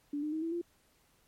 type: tone with pitch steps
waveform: sine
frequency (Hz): 290 / 302.7 / 315.9 / 329.7 / 344.1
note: D4 / D#4 / D#4 / E4 / F4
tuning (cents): -22 / -48 / +26 / 0 / -26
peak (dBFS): -32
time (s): 0.13-0.615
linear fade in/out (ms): 5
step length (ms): 97
effects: pink hiss -69 dBFS RMS until 1.27 s + MP3 64 kbps